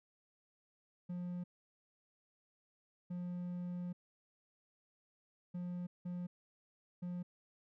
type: tone bursts at uneven times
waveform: triangle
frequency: 177.4 Hz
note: F3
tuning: 27 cents sharp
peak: -37 dBFS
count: 5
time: 1.09-1.44 / 3.1-3.93 / 5.54-5.87 / 6.05-6.27 / 7.02-7.23 s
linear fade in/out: 10 ms
effects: none